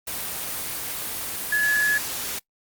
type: tone in noise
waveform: sine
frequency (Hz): 1700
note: G#6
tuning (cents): +40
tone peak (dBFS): -18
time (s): 1.52-1.98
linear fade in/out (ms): 5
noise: white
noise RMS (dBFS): -30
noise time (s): 0.07-2.39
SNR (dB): +9
effects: noise-tail reverb RT60 0.1 s tail -24 dB re dry + Opus 24 kbps